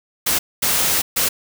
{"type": "noise bursts at uneven times", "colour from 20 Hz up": "white", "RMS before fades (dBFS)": -18, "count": 3, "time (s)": [[0.26, 0.39], [0.62, 1.02], [1.16, 1.29]], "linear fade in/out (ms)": 10, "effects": []}